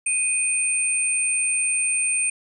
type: tone pair together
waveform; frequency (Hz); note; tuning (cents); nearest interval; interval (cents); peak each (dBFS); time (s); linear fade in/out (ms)
sine; 2489 / 8870; D#7 / C#9; 0 / 0; octave + minor seventh; 2200; -24 / -21; 0.06-2.3; 5
effects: none